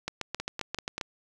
two click trains, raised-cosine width 0.2 ms, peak -14 / -16 dBFS, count 8 / 4, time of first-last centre 0.08-1.012 / 0.4-0.98 s, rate 7.51 / 5.17 Hz, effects none

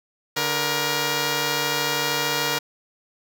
5% pulse tone pair together, 146.83 / 473.5 Hz, D3 / A#4, 0 / +27 cents, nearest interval octave + minor sixth, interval 2027 cents, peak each -16 / -11 dBFS, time 0.36-2.59 s, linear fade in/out 10 ms, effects none

